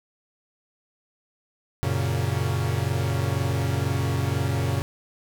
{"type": "chord", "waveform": "45% pulse", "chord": "F# major", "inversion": "none", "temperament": "equal", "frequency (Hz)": [92.5, 116.54, 138.59], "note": ["F#2", "A#2", "C#3"], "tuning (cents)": [0, 0, 0], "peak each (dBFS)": -27, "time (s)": [1.83, 4.82], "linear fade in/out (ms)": 0, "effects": []}